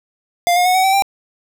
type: tone with pitch steps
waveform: square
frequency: 698.5 / 715.7 / 733.2 / 751.2 / 769.7 / 788.6 Hz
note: F5 / F5 / F#5 / F#5 / G5 / G5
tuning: 0 / +42 / -16 / +26 / -32 / +10 cents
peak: -12 dBFS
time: 0.47-1.022 s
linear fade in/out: 0 ms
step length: 92 ms
effects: none